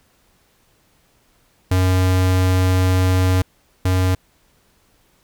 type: tone pair in turn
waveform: square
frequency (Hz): 92.5 / 92.5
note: F#2 / F#2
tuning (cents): 0 / 0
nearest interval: unison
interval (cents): 0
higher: neither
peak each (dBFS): -14 / -15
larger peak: first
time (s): 1.71-3.42 / 3.85-4.15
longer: first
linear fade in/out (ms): 5
effects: pink hiss -59 dBFS RMS until 5.23 s